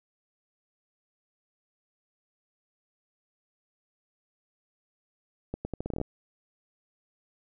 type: accelerating click train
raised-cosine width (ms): 2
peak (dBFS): -19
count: 11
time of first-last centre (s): 5.54-6.014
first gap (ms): 110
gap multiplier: 0.79
effects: none